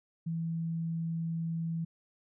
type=tone; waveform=sine; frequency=164.9 Hz; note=E3; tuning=1 cent sharp; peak=-31 dBFS; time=0.26-1.85 s; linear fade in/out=10 ms; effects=none